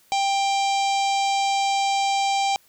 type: harmonic tone with a mistuned harmonic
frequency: 790 Hz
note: G5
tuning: 13 cents sharp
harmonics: 1 / 3 / 4 / 5 / 6 / 7 / 8 / 9 / 10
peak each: -20 / -30 / -32 / -34 / -36 / -37 / -38 / -39 / -40 dBFS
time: 0.12-2.56 s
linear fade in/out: 0 ms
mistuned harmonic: 5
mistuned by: -17 cents
effects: white hiss -58 dBFS RMS until 2.68 s